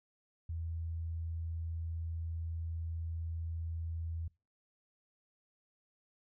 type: tone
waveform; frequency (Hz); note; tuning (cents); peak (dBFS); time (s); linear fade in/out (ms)
sine; 82.41; E2; 0; -36; 0.49-4.28; 5
effects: noise-tail reverb RT60 0.3 s tail -25 dB re dry